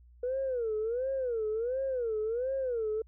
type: tone with vibrato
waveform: sine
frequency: 480.5 Hz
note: B4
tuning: 48 cents flat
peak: -28 dBFS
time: 0.23-3.02 s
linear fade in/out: 5 ms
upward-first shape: sine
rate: 1.4 Hz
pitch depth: 200 cents each way
effects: tanh soft clip ceiling -25 dBFS + added 60 Hz sine -54 dBFS peak until 3.07 s